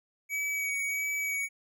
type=tone with vibrato; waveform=square; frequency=2267 Hz; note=C#7; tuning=38 cents sharp; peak=-30 dBFS; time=0.29-1.49 s; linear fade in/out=50 ms; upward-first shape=sine; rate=1.5 Hz; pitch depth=17 cents each way; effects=none